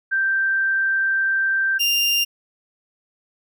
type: tone pair in turn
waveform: sine / 30% pulse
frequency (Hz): 1568 / 2794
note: G6 / F7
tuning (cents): 0 / 0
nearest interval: minor seventh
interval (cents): 1000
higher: second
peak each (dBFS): -17 / -14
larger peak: second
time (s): 0.11-1.79 / 1.79-2.25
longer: first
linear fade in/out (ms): 20
effects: none